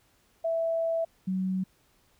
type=tone pair in turn; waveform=sine; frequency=659.3 / 187.54 Hz; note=E5 / F#3; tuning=0 / +24 cents; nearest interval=octave + minor seventh; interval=2176 cents; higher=first; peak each=-25 / -26 dBFS; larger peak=first; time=0.44-1.05 / 1.27-1.64 s; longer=first; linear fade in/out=10 ms; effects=pink hiss -66 dBFS RMS until 2.19 s